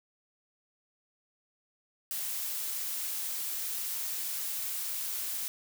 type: noise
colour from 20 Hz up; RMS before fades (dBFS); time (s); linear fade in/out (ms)
blue; -35; 2.11-5.48; 0
effects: none